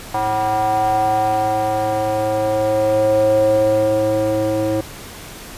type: tone with band-pass filter sweep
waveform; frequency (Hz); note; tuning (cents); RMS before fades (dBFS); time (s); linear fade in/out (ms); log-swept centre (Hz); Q
square; 107.9; A2; -33; -17; 0.14-4.81; 5; 850 to 440; 6.1
effects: pink hiss -35 dBFS RMS until 5.57 s + resampled to 32000 Hz